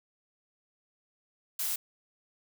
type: noise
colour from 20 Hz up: blue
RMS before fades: -32 dBFS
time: 1.59-1.76 s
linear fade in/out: 5 ms
effects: none